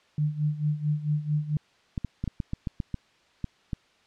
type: tone with tremolo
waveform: sine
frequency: 150.1 Hz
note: D3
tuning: 38 cents sharp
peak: -21 dBFS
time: 0.18-1.57 s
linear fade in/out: 2 ms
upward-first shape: sine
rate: 4.5 Hz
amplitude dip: 80%
type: clicks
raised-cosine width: 5 ms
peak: -17 dBFS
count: 11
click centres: 1.978 / 2.047 / 2.24 / 2.277 / 2.402 / 2.534 / 2.672 / 2.802 / 2.943 / 3.443 / 3.732 s
effects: white hiss -62 dBFS RMS until 4.06 s + low-pass 4000 Hz 12 dB/octave